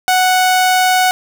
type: tone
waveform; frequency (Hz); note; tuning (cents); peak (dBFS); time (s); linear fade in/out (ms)
sawtooth; 740; F#5; 0; -6; 0.08-1.11; 0
effects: none